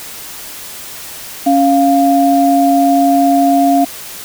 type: tone pair together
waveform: sine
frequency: 277.2 / 698.5 Hz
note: C#4 / F5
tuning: 0 / 0 cents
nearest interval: octave + major third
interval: 1600 cents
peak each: -10 dBFS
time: 1.46-3.85 s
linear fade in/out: 10 ms
effects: white hiss -29 dBFS RMS until 4.24 s